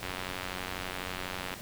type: click train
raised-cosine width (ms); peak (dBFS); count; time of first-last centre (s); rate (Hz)
0.3; -19; 140; 0.03-1.539; 92.1
effects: pink hiss -44 dBFS RMS until 1.61 s